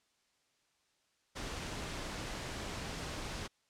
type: noise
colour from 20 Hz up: pink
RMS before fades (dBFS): -41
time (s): 1.35-3.48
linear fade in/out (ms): 20
effects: white hiss -75 dBFS RMS until 3.69 s + low-pass 7000 Hz 12 dB/octave